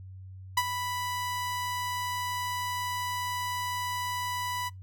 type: tone with ADSR envelope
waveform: sawtooth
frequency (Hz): 987.8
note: B5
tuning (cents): 0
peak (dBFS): -17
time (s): 0.57-4.7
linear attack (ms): 6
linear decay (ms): 46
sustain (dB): -10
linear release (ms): 26
effects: noise-tail reverb RT60 0.2 s tail -26 dB re dry + added 94 Hz sine -42 dBFS peak until 4.82 s